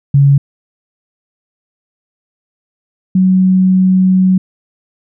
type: tone pair in turn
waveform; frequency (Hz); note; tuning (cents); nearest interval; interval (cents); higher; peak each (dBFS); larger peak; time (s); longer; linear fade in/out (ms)
sine; 140 / 186.53; C#3 / F#3; +18 / +14; perfect fourth; 496; second; -4 / -6; first; 0.14-0.38 / 3.15-4.38; second; 5
effects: none